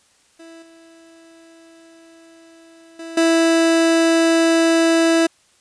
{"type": "tone with level steps", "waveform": "30% pulse", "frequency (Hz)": 329.6, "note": "E4", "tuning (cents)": 0, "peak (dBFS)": [-36, -42, -28, -10], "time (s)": [0.39, 5.27], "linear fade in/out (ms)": 10, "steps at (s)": [0.62, 2.99, 3.17], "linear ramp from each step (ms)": 5, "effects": ["white hiss -57 dBFS RMS until 5.6 s", "resampled to 22050 Hz"]}